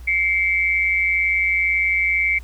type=tone pair together; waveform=sine; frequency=2113 / 2295 Hz; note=C7 / D7; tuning=+16 / -40 cents; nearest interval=minor second; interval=144 cents; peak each=-19 dBFS; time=0.07-2.39 s; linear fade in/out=10 ms; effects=added 60 Hz sine -34 dBFS peak until 2.43 s + pink hiss -51 dBFS RMS until 2.43 s